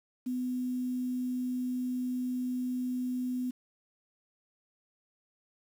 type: tone with quantisation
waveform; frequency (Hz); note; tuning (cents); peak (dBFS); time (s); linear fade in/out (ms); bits
sine; 251.1; B3; +29; -30; 0.26-3.51; 10; 9
effects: none